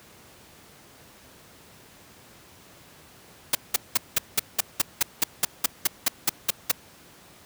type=noise bursts; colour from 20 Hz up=white; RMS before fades=-20 dBFS; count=16; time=3.53-6.716 s; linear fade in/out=5 ms; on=21 ms; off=190 ms; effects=pink hiss -51 dBFS RMS until 7.45 s + high-pass 80 Hz 12 dB/octave